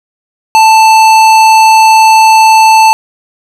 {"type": "tone with hard clipping", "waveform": "sine", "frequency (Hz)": 882, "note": "A5", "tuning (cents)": 4, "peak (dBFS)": -3, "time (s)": [0.55, 2.93], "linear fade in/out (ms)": 0, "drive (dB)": 16, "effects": []}